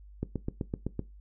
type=click train; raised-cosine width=3 ms; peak=-18 dBFS; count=7; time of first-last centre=0.23-0.993 s; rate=7.86 Hz; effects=noise-tail reverb RT60 0.2 s tail -18 dB re dry + added 50 Hz sine -48 dBFS peak until 1.2 s